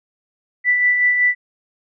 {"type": "tone with tremolo", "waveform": "sine", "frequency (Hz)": 1975.5, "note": "B6", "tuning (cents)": 0, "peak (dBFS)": -11, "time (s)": [0.64, 1.35], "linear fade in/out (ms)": 50, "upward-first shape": "sine", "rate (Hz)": 5.3, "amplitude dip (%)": 40, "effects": []}